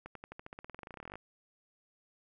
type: accelerating click train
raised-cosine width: 0.5 ms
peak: -30 dBFS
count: 25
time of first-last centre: 0.06-1.156 s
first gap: 93 ms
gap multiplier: 0.93
effects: none